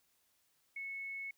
sine tone, 2200 Hz, C#7, 14 cents flat, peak -40 dBFS, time 0.76-1.31 s, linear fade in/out 5 ms, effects white hiss -75 dBFS RMS until 1.37 s

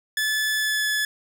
sawtooth tone with pitch glide, 1731 to 1717.1 Hz, A6 to A6, -29 to -43 cents, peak -18 dBFS, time 0.17-1.05 s, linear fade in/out 2 ms, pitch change -14 cents, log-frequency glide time 0.56-0.87 s, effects none

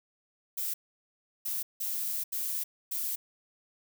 violet noise bursts at uneven times, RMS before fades -33 dBFS, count 5, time 0.57-0.74 / 1.45-1.63 / 1.8-2.24 / 2.32-2.64 / 2.91-3.16 s, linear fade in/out 10 ms, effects none

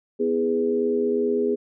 harmonic tone with a mistuned harmonic, 82.7 Hz, E2, 6 cents sharp, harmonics 3 / 4 / 5 / 6, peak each -26 / -31 / -21 / -31 dBFS, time 0.19-1.56 s, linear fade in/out 20 ms, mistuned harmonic 4, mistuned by -33 cents, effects none

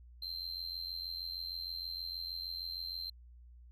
triangle tone with amplitude modulation, 4131 Hz, C8, 23 cents flat, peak -34 dBFS, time 0.22-3.1 s, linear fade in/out 5 ms, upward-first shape sine, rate 86.4 Hz, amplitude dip 80%, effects added 60 Hz sine -53 dBFS peak until 3.71 s

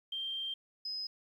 sine tone pair in turn, 3166 / 5056 Hz, G7 / D#8, +17 / +27 cents, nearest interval minor sixth, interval 810 cents, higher second, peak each -35 / -36 dBFS, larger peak first, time 0.12-0.54 / 0.85-1.07 s, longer first, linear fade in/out 5 ms, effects 11-bit

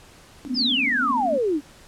white band-pass noise, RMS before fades -29 dBFS, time 0.45-1.38 s, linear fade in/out 0 ms, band 230 to 270 Hz, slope 96 dB/octave
sine exponential sweep, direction down, 5390 to 273.9 Hz, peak -19 dBFS, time 0.54-1.61 s, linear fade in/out 50 ms
effects pink hiss -49 dBFS RMS until 1.87 s + low-pass 10000 Hz 12 dB/octave

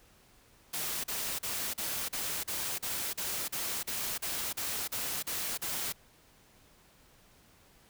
white noise bursts, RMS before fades -35 dBFS, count 15, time 0.73-5.926 s, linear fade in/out 10 ms, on 310 ms, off 39 ms, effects pink hiss -62 dBFS RMS until 7.89 s

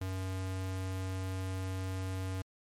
square tone, 94.1 Hz, F#2, 30 cents sharp, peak -35 dBFS, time 0.01-2.42 s, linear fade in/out 5 ms, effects MP3 64 kbps

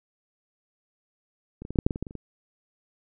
clicks, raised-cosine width 3 ms, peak -25 / -24 / -20 / -17 / -6 / -6 / -15 / -20 / -16 / -25 / -29 / -22 dBFS, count 12, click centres 1.62 / 1.651 / 1.706 / 1.758 / 1.788 / 1.865 / 1.908 / 1.959 / 2.026 / 2.068 / 2.109 / 2.153 s, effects none

